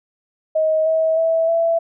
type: tone with pitch steps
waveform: sine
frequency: 630 / 641.8 / 653.7 / 665.9 Hz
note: D#5 / E5 / E5 / E5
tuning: +21 / -46 / -15 / +17 cents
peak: -14 dBFS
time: 0.55-1.79 s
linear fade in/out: 10 ms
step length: 310 ms
effects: none